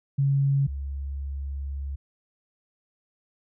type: tone pair in turn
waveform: sine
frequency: 138.59 / 69.3 Hz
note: C#3 / C#2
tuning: 0 / 0 cents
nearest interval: octave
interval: 1200 cents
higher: first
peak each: -19 / -29 dBFS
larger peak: first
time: 0.18-0.67 / 0.67-1.96 s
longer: second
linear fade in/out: 10 ms
effects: none